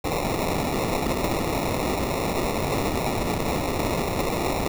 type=noise with sample-and-hold; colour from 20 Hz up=white; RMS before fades=-25 dBFS; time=0.04-4.68 s; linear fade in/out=5 ms; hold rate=1575 Hz; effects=none